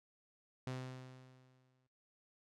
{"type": "tone with exponential decay", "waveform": "sawtooth", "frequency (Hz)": 128.8, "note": "C3", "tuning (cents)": -27, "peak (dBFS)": -35, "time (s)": [0.67, 1.87], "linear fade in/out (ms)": 2, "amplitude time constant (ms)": 260, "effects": ["noise-tail reverb RT60 0.4 s tail -18 dB re dry", "low-pass 7000 Hz 12 dB/octave"]}